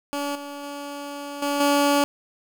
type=tone with level steps; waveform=15% pulse; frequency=285.8 Hz; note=D4; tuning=47 cents flat; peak=-19 / -28 / -26 / -16 / -11 dBFS; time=0.13-2.04 s; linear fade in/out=0 ms; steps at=0.35 / 0.63 / 1.42 / 1.6 s; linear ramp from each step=5 ms; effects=8-bit